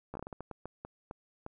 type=slowing click train; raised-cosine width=1 ms; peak=-27 dBFS; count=13; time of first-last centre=0.14-1.464 s; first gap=13 ms; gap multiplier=1.35; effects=none